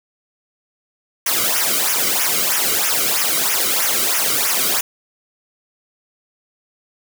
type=noise with flanger; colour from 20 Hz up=white; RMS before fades=-18 dBFS; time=1.26-4.81 s; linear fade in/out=5 ms; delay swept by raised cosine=0.23 to 1.18 ms; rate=3.1 Hz; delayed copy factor=-0.85; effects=none